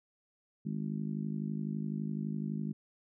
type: harmonic tone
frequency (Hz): 51.91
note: G#1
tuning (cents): 0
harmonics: 3 / 4 / 5 / 6 / 7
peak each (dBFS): -37 / -36 / -44 / -49 / -52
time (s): 0.65-2.73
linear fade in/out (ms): 10
effects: none